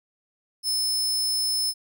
sawtooth tone with amplitude modulation, 5240 Hz, E8, 11 cents flat, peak -19 dBFS, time 0.63-1.74 s, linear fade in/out 50 ms, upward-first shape sine, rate 120 Hz, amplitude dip 25%, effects none

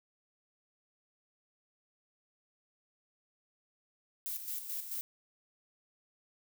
violet noise with tremolo, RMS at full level -38 dBFS, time 4.26-5.01 s, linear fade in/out 0 ms, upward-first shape square, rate 4.6 Hz, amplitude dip 55%, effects none

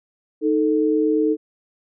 sine tone pair together, 311.1 / 440 Hz, D#4 / A4, 0 / 0 cents, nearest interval tritone, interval 600 cents, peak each -18 / -19 dBFS, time 0.41-1.37 s, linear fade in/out 50 ms, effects none

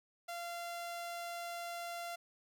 sawtooth tone, 689 Hz, F5, 24 cents flat, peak -37 dBFS, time 0.28-2.16 s, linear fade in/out 10 ms, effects none

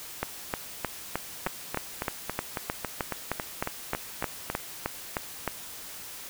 two click trains, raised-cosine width 0.5 ms, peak -14 / -12 dBFS, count 12 / 18, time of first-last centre 1.47-4.5 / 0.23-5.477 s, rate 3.63 / 3.24 Hz, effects white hiss -42 dBFS RMS until 6.29 s

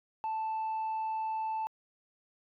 sine tone, 880 Hz, A5, in tune, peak -29 dBFS, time 0.24-1.67 s, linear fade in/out 0 ms, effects tanh soft clip ceiling -30 dBFS

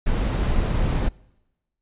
brown noise, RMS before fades -21 dBFS, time 0.06-1.09 s, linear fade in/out 10 ms, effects noise-tail reverb RT60 1.0 s tail -25 dB re dry + resampled to 8000 Hz

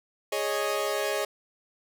sawtooth chord, Ab suspended fourth, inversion none, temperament equal, 415.3 / 554.4 / 622.3 Hz, Ab4 / Db5 / Eb5, 0 / 0 / 0 cents, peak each -27 dBFS, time 0.32-1.25 s, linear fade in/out 5 ms, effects none

